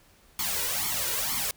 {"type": "noise with flanger", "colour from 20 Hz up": "white", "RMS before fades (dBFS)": -29, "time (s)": [0.39, 1.51], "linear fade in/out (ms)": 2, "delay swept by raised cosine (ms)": [0.9, 2.1], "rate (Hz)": 2.1, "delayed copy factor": 0.9, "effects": ["pink hiss -59 dBFS RMS until 1.56 s"]}